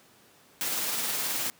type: noise with tremolo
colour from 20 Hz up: white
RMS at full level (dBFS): -29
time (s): 0.61-1.5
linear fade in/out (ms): 0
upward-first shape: sine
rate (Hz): 19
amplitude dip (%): 25
effects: pink hiss -58 dBFS RMS until 1.59 s + high-pass 150 Hz 12 dB/octave